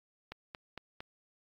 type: click train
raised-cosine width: 0.3 ms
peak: -26 dBFS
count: 4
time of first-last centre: 0.32-1.005 s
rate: 4.38 Hz
effects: AAC 48 kbps